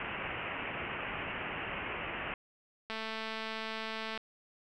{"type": "low-pass noise", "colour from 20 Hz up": "white", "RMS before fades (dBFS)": -39, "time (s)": [0, 2.34], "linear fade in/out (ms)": 2, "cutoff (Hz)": 2900, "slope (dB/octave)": 96}
{"type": "click train", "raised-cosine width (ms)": 0.3, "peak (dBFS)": -23, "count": 283, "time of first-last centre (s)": [2.9, 4.176], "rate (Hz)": 221}
{"effects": []}